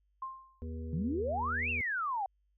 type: tone with exponential decay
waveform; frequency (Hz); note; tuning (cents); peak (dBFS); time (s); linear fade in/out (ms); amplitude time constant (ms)
sine; 1056; C6; +16; -34; 0.22-0.65; 5; 92
type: harmonic tone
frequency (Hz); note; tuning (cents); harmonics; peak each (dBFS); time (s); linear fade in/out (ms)
80.4; E2; -43; 1 / 3 / 5 / 6; -38 / -44 / -51 / -51; 0.62-1.81; 0
type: exponential two-way sweep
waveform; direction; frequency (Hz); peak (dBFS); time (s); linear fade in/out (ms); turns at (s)
sine; up then down; 143.3 to 2777 to 745; -31; 0.93-2.26; 2; 1.7
effects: added 50 Hz sine -70 dBFS peak until 2.57 s